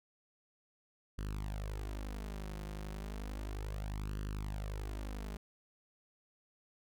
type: tone with flanger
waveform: sawtooth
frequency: 51.3 Hz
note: G#1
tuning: 21 cents flat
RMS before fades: -41 dBFS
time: 1.18-5.37 s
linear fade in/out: 5 ms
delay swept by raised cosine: 0.65 to 5.65 ms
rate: 0.33 Hz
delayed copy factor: +0.75
effects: none